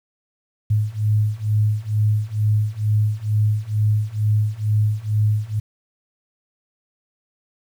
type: beating tone pair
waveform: sine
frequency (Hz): 105.2 / 107.4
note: G#2 / A2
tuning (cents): +23 / -41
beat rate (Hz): 2.2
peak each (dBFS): -20 / -19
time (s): 0.7-5.6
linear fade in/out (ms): 10
effects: 8-bit